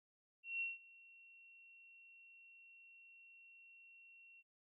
sine tone with ADSR envelope, 2728 Hz, F7, 41 cents flat, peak -37 dBFS, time 0.43-4.43 s, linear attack 180 ms, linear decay 170 ms, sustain -23 dB, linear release 35 ms, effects none

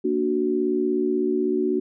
sine chord, Bb augmented, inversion none, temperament equal, 233.1 / 293.7 / 370 Hz, Bb3 / D4 / F#4, 0 / 0 / 0 cents, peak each -27 / -25 / -22 dBFS, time 0.04-1.8 s, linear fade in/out 10 ms, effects none

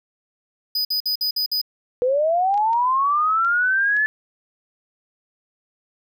square tone bursts, 4976 Hz, D#8, 1 cent flat, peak -20 dBFS, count 6, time 0.75-1.615 s, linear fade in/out 5 ms, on 100 ms, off 53 ms
sine linear sweep, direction up, 482.8 to 1746 Hz, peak -16 dBFS, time 2.02-4.06 s, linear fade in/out 0 ms
clicks, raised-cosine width 0.2 ms, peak -25 dBFS, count 5, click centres 2.542 / 2.577 / 2.732 / 3.448 / 3.967 s
effects none

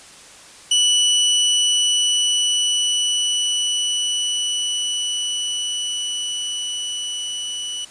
sawtooth tone with level ramp, 2960 Hz, F#7, in tune, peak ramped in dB -10 to -22 dBFS, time 0.71-7.85 s, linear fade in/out 5 ms, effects white hiss -43 dBFS RMS until 7.9 s + resampled to 22050 Hz

